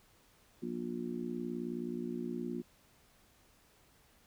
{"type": "harmonic tone", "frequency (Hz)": 59.1, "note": "A#1", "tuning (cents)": 24, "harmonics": [3, 4, 5, 6], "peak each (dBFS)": [-44, -39, -45, -41], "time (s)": [0.62, 2.62], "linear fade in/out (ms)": 10, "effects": ["pink hiss -66 dBFS RMS until 4.26 s"]}